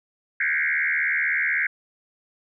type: tone with frequency modulation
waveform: sine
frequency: 1882 Hz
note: A#6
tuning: 16 cents sharp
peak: -20 dBFS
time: 0.4-1.67 s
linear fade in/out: 5 ms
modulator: 76.2 Hz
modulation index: 4.5
effects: none